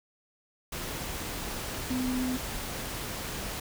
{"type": "tone in noise", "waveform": "sine", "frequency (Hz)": 253.9, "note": "B3", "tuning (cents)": 48, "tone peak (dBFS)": -28, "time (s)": [1.9, 2.37], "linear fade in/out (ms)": 5, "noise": "pink", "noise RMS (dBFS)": -36, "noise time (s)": [0.72, 3.6], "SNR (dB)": 5, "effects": []}